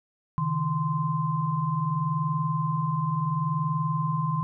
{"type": "tone cluster", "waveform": "sine", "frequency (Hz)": [136.7, 157.4, 1039], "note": ["C#3", "D#3", "C6"], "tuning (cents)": [-24, 20, -12], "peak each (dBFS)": [-31, -26, -29], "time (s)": [0.38, 4.43], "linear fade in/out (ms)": 0, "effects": []}